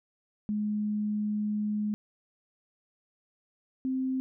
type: tone pair in turn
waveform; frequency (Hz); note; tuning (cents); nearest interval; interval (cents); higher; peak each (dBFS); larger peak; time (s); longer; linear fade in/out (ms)
sine; 210.1 / 261; G#3 / C4; +20 / -4; major third; 376; second; -27; neither; 0.49-1.94 / 3.85-4.2; first; 0
effects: none